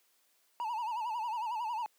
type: tone with vibrato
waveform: triangle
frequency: 916 Hz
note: A#5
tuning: 31 cents flat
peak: -31 dBFS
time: 0.6-1.86 s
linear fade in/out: 0 ms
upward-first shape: sine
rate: 11 Hz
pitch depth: 120 cents each way
effects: white hiss -71 dBFS RMS until 1.98 s + high-pass 300 Hz 12 dB/octave